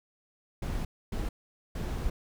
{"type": "noise bursts at uneven times", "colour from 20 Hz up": "brown", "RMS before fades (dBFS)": -32, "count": 3, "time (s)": [[0.62, 0.85], [1.12, 1.29], [1.75, 2.1]], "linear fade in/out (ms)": 5, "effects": []}